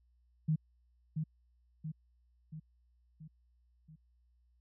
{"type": "tone with echo", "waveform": "sine", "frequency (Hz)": 156.4, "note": "D#3", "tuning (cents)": 9, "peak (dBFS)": -27, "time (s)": [0.48, 0.56], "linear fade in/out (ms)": 10, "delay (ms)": 680, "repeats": 5, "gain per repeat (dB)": -5, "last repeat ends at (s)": 3.96, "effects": ["added 60 Hz sine -67 dBFS peak until 4.6 s"]}